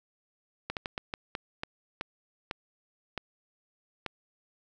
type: slowing click train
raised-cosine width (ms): 0.3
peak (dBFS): -17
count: 11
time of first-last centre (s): 0.7-4.063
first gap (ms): 68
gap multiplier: 1.33
effects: none